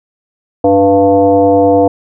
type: tone with frequency modulation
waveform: sine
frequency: 492.6 Hz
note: B4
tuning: 5 cents flat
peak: -5 dBFS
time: 0.64-1.88 s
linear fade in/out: 5 ms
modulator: 199 Hz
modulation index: 1.2
effects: none